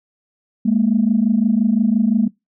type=tone pair together; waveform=sine; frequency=207.7 / 233.5 Hz; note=G#3 / A#3; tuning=0 / +3 cents; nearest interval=major second; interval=203 cents; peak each=-15 dBFS; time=0.65-2.28 s; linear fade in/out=10 ms; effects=noise-tail reverb RT60 0.2 s tail -22 dB re dry + tanh soft clip ceiling -5 dBFS